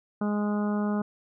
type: harmonic tone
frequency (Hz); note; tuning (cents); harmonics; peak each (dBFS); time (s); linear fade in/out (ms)
207.7; G#3; 0; 1 / 2 / 3 / 4 / 5 / 6 / 7; -25 / -35 / -37 / -39 / -42 / -40 / -44; 0.21-1.02; 5
effects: none